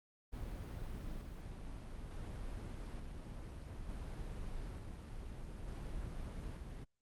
brown noise with tremolo, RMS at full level -44 dBFS, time 0.32-6.85 s, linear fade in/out 20 ms, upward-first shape square, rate 0.56 Hz, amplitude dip 25%, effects Opus 32 kbps

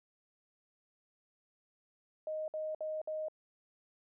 sine tone bursts, 622.3 Hz, D#5, in tune, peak -35 dBFS, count 4, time 2.27-3.284 s, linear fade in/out 2 ms, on 210 ms, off 58 ms, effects none

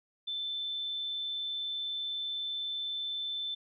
sine tone, 3532 Hz, A7, 6 cents sharp, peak -33 dBFS, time 0.27-3.55 s, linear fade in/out 10 ms, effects none

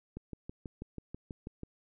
click train, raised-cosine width 3 ms, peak -28 dBFS, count 10, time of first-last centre 0.17-1.633 s, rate 6.15 Hz, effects none

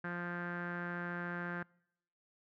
sawtooth tone with low-pass filter, 174.61 Hz, F3, in tune, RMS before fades -40 dBFS, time 0.04-1.63 s, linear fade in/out 5 ms, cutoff 1600 Hz, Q 7.4, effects noise-tail reverb RT60 0.8 s tail -26 dB re dry

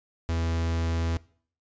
45% pulse tone, 82.8 Hz, E2, 8 cents sharp, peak -25 dBFS, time 0.29-1.17 s, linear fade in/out 0 ms, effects noise-tail reverb RT60 0.5 s tail -21 dB re dry + resampled to 16000 Hz

